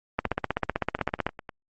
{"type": "two click trains", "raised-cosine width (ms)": 0.5, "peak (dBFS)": [-21, -9], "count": [6, 18], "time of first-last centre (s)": [[0.99, 1.492], [0.19, 1.266]], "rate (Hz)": [9.96, 15.8], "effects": ["Opus 24 kbps"]}